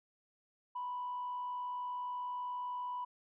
sine tone with frequency modulation, 987.8 Hz, B5, in tune, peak -36 dBFS, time 0.75-3.05 s, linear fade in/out 10 ms, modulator 56.6 Hz, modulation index 0.27, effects tanh soft clip ceiling -33 dBFS

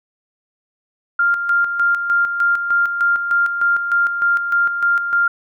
sine tone with tremolo, 1396.9 Hz, F6, in tune, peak -12 dBFS, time 1.19-5.28 s, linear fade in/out 5 ms, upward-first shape square, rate 3.3 Hz, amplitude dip 55%, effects none

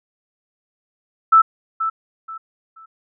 sine tone with echo, 1318.5 Hz, E6, in tune, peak -7 dBFS, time 1.32-1.42 s, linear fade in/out 10 ms, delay 480 ms, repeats 3, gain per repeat -11 dB, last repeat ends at 2.86 s, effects none

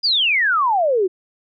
sine exponential sweep, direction down, 4992 to 351.8 Hz, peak -14 dBFS, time 0.03-1.08 s, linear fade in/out 20 ms, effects none

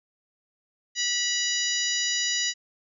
harmonic tone, 975 Hz, B5, 23 cents flat, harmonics 2 / 3 / 4 / 5 / 6 / 7, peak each -31 / -31 / -31 / -31 / -31 / -31 dBFS, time 0.95-2.54 s, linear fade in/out 50 ms, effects none

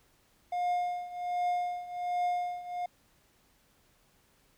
triangle tone with tremolo, 712 Hz, F5, 33 cents sharp, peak -24 dBFS, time 0.52-2.86 s, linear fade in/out 5 ms, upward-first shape triangle, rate 1.3 Hz, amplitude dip 85%, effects pink hiss -67 dBFS RMS until 4.57 s

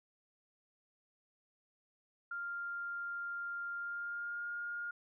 sine tone with pitch glide, 1396.9 to 1418 Hz, F6 to F6, 0 to +26 cents, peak -38 dBFS, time 2.31-4.91 s, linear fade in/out 5 ms, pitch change +26 cents, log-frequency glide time 3.75-4.48 s, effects none

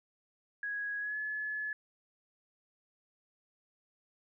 sine tone with pitch glide, 1661.2 to 1711.9 Hz, G#6 to A6, 0 to -48 cents, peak -34 dBFS, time 0.63-1.73 s, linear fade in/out 2 ms, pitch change +52 cents, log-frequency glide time 0.99-1.17 s, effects none

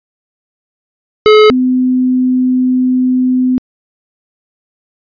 square / sine tone pair in turn, 427.6 / 254.3 Hz, A4 / C4, -49 / -49 cents, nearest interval major sixth, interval 900 cents, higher first, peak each -3 / -8 dBFS, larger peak first, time 1.26-1.5 / 1.5-3.58 s, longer second, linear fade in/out 0 ms, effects resampled to 11025 Hz

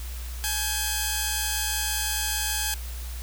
5% pulse tone pair together, 845 / 1583.7 Hz, G#5 / G6, +30 / +17 cents, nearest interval major seventh, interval 1087 cents, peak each -17 / -17 dBFS, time 0.44-2.74 s, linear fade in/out 0 ms, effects added 60 Hz sine -32 dBFS peak until 3.22 s + white hiss -43 dBFS RMS until 3.22 s

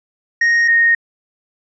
triangle / sine tone pair in turn, 1864.7 / 1856.5 Hz, A#6 / A#6, 0 / -8 cents, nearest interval unison, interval 8 cents, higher first, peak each -9 dBFS, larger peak neither, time 0.41-0.68 / 0.68-0.95 s, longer neither, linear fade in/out 5 ms, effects resampled to 16000 Hz

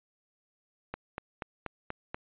click train, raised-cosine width 0.5 ms, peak -20 dBFS, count 6, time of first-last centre 0.94-2.145 s, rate 4.15 Hz, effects resampled to 8000 Hz

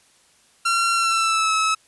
sawtooth tone with pitch glide, 1367 to 1295.5 Hz, F6 to E6, -37 to -30 cents, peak -14 dBFS, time 0.65-1.75 s, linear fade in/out 10 ms, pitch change -93 cents, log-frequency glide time 0.94-1.53 s, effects white hiss -57 dBFS RMS until 1.87 s + resampled to 24000 Hz

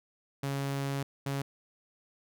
sawtooth tone bursts at uneven times, 138.59 Hz, C#3, in tune, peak -27 dBFS, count 2, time 0.43-1.03 / 1.26-1.42 s, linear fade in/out 5 ms, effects none

